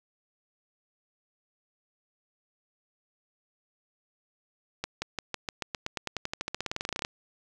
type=accelerating click train; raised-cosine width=0.2 ms; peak=-14 dBFS; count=28; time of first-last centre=4.84-7.049 s; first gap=180 ms; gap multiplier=0.93; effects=none